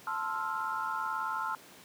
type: chord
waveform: sine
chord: F major seventh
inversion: first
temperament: equal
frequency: 880 / 1046.5 / 1318.5 / 1396.9 Hz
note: A5 / C6 / E6 / F6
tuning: 0 / 0 / 0 / 0 cents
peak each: -37 / -37 / -37 / -37 dBFS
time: 0.07-1.55 s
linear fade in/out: 2 ms
effects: pink hiss -53 dBFS RMS until 1.84 s + high-pass 200 Hz 12 dB/octave